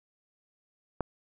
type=click; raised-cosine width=1 ms; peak=-15 dBFS; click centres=1.007 s; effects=none

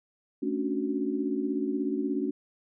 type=chord; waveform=sine; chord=D major seventh; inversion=second; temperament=equal; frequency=220 / 277.2 / 293.7 / 370 Hz; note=A3 / C#4 / D4 / F#4; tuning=0 / 0 / 0 / 0 cents; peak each=-34 / -30 / -33 / -33 dBFS; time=0.42-2.31 s; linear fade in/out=10 ms; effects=none

